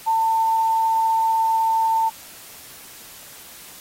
sine tone, 896 Hz, A5, 31 cents sharp, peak -16 dBFS, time 0.06-2.1 s, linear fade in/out 20 ms, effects white hiss -42 dBFS RMS until 3.8 s + AAC 48 kbps

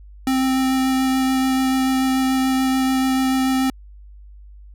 square tone with vibrato, 262.4 Hz, C4, 5 cents sharp, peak -17 dBFS, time 0.27-3.7 s, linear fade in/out 2 ms, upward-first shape sine, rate 6.9 Hz, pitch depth 9 cents each way, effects added 50 Hz sine -39 dBFS peak until 4.74 s

